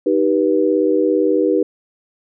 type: chord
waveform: sine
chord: Eb augmented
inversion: none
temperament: just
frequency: 311.1 / 388.9 / 486.1 Hz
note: Eb4 / G4 / B4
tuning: 0 / -14 / -28 cents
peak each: -17 dBFS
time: 0.06-1.63 s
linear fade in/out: 5 ms
effects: none